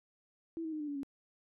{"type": "tone with pitch steps", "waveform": "sine", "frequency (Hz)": [329.6, 318.4, 307.5, 297.1, 286.9, 277.2], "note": ["E4", "D#4", "D#4", "D4", "D4", "C#4"], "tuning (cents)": [0, 40, -20, 20, -40, 0], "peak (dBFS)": -36, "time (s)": [0.57, 1.032], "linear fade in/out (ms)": 0, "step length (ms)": 77, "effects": []}